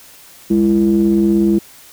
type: ring-modulated tone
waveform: triangle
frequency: 65.41 Hz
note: C2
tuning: in tune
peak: -5 dBFS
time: 0.5-1.59 s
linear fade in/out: 10 ms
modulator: 270 Hz
effects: white hiss -42 dBFS RMS until 1.92 s